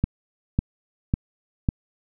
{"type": "click train", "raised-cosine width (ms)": 5, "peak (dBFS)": -7, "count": 4, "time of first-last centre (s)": [0.04, 1.688], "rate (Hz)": 1.82, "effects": []}